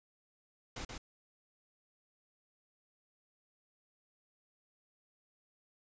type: noise with echo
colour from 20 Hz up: pink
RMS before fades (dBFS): -42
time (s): 0.76-0.85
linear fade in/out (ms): 5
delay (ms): 130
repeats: 1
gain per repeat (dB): -3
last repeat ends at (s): 0.98
effects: resampled to 16000 Hz